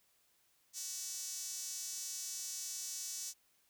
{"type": "tone with high-pass filter", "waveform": "sawtooth", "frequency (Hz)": 376.8, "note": "F#4", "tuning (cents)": 32, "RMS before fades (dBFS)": -43, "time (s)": [0.73, 3.34], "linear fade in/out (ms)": 50, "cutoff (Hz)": 6300, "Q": 2.9, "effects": ["white hiss -73 dBFS RMS until 3.69 s"]}